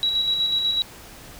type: tone with tremolo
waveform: sine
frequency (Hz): 3890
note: B7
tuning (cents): -27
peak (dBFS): -18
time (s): 0.03-0.82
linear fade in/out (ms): 0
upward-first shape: square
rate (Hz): 8.1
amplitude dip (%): 35
effects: pink hiss -43 dBFS RMS until 1.39 s